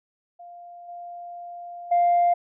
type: tone with level steps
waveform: sine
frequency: 698.5 Hz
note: F5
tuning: in tune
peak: -40 / -35 / -15 dBFS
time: 0.39-2.34 s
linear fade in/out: 10 ms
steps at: 0.88 / 1.91 s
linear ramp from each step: 10 ms
effects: tanh soft clip ceiling -13 dBFS